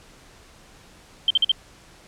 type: tone bursts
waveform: sine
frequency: 3136 Hz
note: G7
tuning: in tune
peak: -14 dBFS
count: 4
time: 1.28-1.517 s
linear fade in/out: 2 ms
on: 24 ms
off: 47 ms
effects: pink hiss -50 dBFS RMS until 2.07 s + low-pass 9000 Hz 12 dB/octave